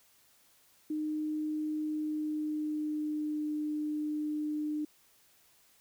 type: tone with pitch glide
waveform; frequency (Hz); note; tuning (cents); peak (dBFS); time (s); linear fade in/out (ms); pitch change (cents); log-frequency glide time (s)
sine; 306.5 to 301.8; D#4 to D4; -26 to +47; -31; 0.9-4.85; 5; -27; 1.81-3.52
effects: white hiss -65 dBFS RMS until 5.8 s